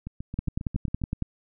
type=two click trains; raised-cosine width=5 ms; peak=-14 / -22 dBFS; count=10 / 8; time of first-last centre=0.39-1.223 / 0.07-1.017 s; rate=10.8 / 7.39 Hz; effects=none